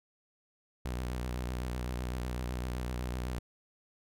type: tone with vibrato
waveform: sawtooth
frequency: 61.8 Hz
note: B1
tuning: 2 cents sharp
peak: -30 dBFS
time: 0.85-3.39 s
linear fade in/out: 5 ms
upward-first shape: sine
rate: 7.9 Hz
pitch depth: 56 cents each way
effects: none